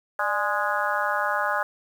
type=harmonic tone with a mistuned harmonic; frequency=207.7 Hz; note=G#3; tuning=in tune; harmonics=3 / 4 / 5 / 6 / 7 / 8; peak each=-30 / -29 / -30 / -29 / -28 / -31 dBFS; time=0.19-1.63 s; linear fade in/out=2 ms; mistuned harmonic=3; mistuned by=-83 cents; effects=8-bit